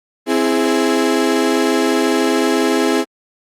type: chord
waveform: 35% pulse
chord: C augmented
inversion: none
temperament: equal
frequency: 261.6 / 329.6 / 415.3 Hz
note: C4 / E4 / G#4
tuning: 0 / 0 / 0 cents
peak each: -16 dBFS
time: 0.26-3.05 s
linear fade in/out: 50 ms
effects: low-pass 11000 Hz 12 dB/octave + Opus 32 kbps